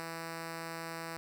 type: tone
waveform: 5% pulse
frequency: 164.81 Hz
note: E3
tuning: in tune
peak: -28 dBFS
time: 0-1.17 s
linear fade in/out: 0 ms
effects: none